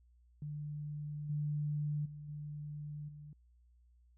sine tone with level steps, 148.4 Hz, D3, 18 cents sharp, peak -39 / -33 / -45 / -41 / -48 dBFS, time 0.42-3.33 s, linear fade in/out 2 ms, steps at 1.29 / 2.05 / 2.28 / 3.08 s, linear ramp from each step 10 ms, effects added 60 Hz sine -63 dBFS peak until 4.17 s

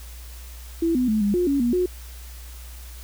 sine tone with pitch steps, 332.5 / 251.3 / 216 / 203.4 / 356 / 279.9 / 239.6 / 361.8 Hz, E4 / B3 / A3 / G#3 / F4 / C#4 / A#3 / F#4, +15 / +30 / -32 / -36 / +33 / +17 / +48 / -39 cents, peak -18 dBFS, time 0.82-1.86 s, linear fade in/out 5 ms, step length 130 ms, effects added 60 Hz sine -37 dBFS peak until 3.03 s + white hiss -46 dBFS RMS until 3.03 s

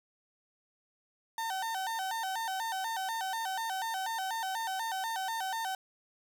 35% pulse tone with vibrato, 830.6 Hz, G#5, in tune, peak -31 dBFS, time 1.38-5.75 s, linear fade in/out 2 ms, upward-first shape square, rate 4.1 Hz, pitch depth 150 cents each way, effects none

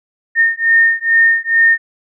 sine beating tone pair, 1827 / 1829.3 Hz, A#6 / A#6, -35 / -33 cents, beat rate 2.3 Hz, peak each -12 dBFS, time 0.35-1.78 s, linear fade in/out 50 ms, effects none

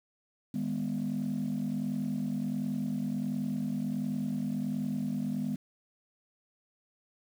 sine chord, G# minor, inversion second, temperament equal with one note detuned, 155.56 / 205.5 / 246.9 Hz, D#3 / G#3 / B3, 0 / -18 / 0 cents, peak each -36 / -32 / -32 dBFS, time 0.54-5.56 s, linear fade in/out 5 ms, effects tanh soft clip ceiling -25 dBFS + 9-bit

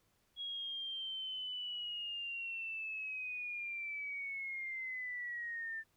sine linear sweep, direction down, 3322 to 1778 Hz, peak -39 dBFS, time 0.36-5.84 s, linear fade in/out 50 ms, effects pink hiss -75 dBFS RMS until 5.96 s

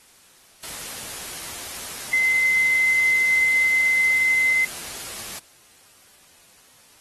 sine tone in noise, 2059 Hz, C7, 28 cents flat, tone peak -16 dBFS, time 2.13-4.65 s, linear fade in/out 5 ms, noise white, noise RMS -34 dBFS, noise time 0.63-5.39 s, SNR +15 dB, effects white hiss -53 dBFS RMS until 7 s + AAC 32 kbps

